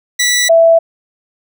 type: tone pair in turn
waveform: 15% pulse / sine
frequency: 1964 / 661.9 Hz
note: B6 / E5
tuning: -10 / +7 cents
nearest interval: octave + perfect fifth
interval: 1883 cents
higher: first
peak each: -4 dBFS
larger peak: neither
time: 0.19-0.49 / 0.49-0.79 s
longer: neither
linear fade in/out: 10 ms
effects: none